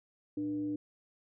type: tone with frequency modulation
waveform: sine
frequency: 298.6 Hz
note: D4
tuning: 29 cents sharp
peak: -32 dBFS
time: 0.37-0.76 s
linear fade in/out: 5 ms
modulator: 183 Hz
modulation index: 0.33
effects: none